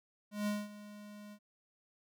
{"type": "tone with ADSR envelope", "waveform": "square", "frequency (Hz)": 207.7, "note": "G#3", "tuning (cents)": 0, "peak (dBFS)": -32, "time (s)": [0.31, 1.39], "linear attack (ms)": 160, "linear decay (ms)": 210, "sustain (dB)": -17, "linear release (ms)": 65, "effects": []}